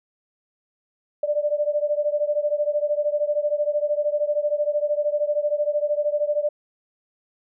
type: beating tone pair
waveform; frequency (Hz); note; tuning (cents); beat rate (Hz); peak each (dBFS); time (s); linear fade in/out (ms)
sine; 587.3 / 600.3; D5 / D5; 0 / +38; 13; -22 / -24; 1.23-6.49; 5
effects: none